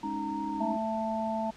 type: chord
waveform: sine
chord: Ab suspended fourth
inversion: none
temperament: equal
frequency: 207.7 / 277.2 / 311.1 Hz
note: Ab3 / Db4 / Eb4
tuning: 0 / 0 / 0 cents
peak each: -38 / -38 / -36 dBFS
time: 0.03-0.77 s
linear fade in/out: 10 ms
type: tone with vibrato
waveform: sine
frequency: 925 Hz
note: A#5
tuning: 14 cents flat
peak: -34 dBFS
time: 0.03-0.72 s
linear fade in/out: 5 ms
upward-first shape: triangle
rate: 3.1 Hz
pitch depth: 17 cents each way
type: harmonic tone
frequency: 221.1 Hz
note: A3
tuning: 9 cents sharp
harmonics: 1 / 3 / 4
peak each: -33 / -33 / -33 dBFS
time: 0.6-1.51 s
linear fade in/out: 10 ms
effects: pink hiss -53 dBFS RMS until 1.56 s + low-pass 6000 Hz 12 dB/octave